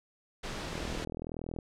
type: noise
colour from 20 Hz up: pink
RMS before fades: -38 dBFS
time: 0.43-1.05 s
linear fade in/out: 10 ms
type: click train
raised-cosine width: 2 ms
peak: -25 dBFS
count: 36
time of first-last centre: 0.73-1.588 s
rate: 40.8 Hz
effects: low-pass 6000 Hz 12 dB/octave